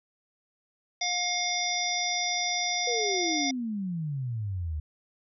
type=harmonic tone; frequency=713 Hz; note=F5; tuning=36 cents sharp; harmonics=1 / 3 / 5 / 7 / 8; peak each=-33 / -32 / -33 / -34 / -32 dBFS; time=1.01-3.51 s; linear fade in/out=5 ms
type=exponential sweep; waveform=sine; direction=down; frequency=497.9 to 73.4 Hz; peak=-29 dBFS; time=2.87-4.8 s; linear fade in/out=5 ms
effects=none